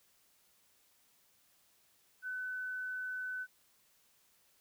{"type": "tone", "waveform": "sine", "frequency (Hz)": 1507, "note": "F#6", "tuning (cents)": 31, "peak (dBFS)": -37, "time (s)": [2.22, 3.47], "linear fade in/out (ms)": 50, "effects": ["white hiss -70 dBFS RMS until 4.6 s"]}